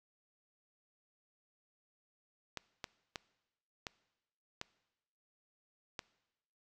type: clicks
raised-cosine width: 0.2 ms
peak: -22 dBFS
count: 6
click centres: 2.573 / 2.842 / 3.158 / 3.868 / 4.614 / 5.992 s
effects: noise-tail reverb RT60 1.0 s tail -21 dB re dry